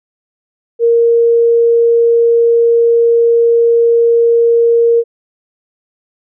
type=tone; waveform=sine; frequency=466.2 Hz; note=A#4; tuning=in tune; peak=-6 dBFS; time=0.79-5.04 s; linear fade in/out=50 ms; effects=none